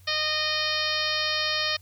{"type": "harmonic tone", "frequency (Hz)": 615, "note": "D#5", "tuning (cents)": -20, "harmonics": [1, 2, 3, 4, 5, 6, 7, 8, 9], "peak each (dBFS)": [-35, -34, -31, -33, -32, -33, -31, -33, -35], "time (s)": [0.07, 1.77], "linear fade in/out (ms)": 10, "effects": ["added 92 Hz sine -50 dBFS peak until 1.81 s", "white hiss -60 dBFS RMS until 1.81 s"]}